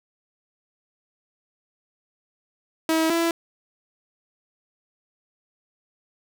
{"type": "tone pair in turn", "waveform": "sawtooth", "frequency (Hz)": [321.7, 334.3], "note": ["E4", "E4"], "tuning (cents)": [-42, 24], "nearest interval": "minor second", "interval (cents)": 66, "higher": "second", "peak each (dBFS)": [-15, -16], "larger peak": "first", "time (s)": [[2.89, 3.1], [3.1, 3.31]], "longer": "neither", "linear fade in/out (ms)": 2, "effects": []}